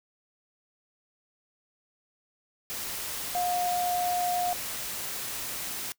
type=tone in noise; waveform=sine; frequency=714 Hz; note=F5; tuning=38 cents sharp; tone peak=-26 dBFS; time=3.35-4.53 s; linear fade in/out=0 ms; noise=white; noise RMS=-35 dBFS; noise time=2.7-5.92 s; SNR=+6 dB; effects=noise-tail reverb RT60 0.1 s tail -22 dB re dry